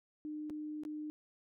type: tone with dropouts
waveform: sine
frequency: 303.2 Hz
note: D#4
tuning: 45 cents flat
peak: -39 dBFS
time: 0.25-1.1 s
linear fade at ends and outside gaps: 0 ms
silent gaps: 0.498-0.504 / 0.835-0.851 s
effects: none